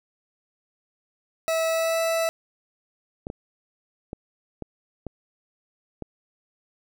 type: tone with pitch glide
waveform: 40% pulse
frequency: 650 to 657.9 Hz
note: E5 to E5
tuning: -24 to -4 cents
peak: -21 dBFS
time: 1.48-2.29 s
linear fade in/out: 0 ms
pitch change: +20 cents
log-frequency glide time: 1.67-2.01 s
type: clicks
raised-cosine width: 2 ms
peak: -19 dBFS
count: 6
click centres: 3.269 / 3.301 / 4.131 / 4.623 / 5.067 / 6.023 s
effects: none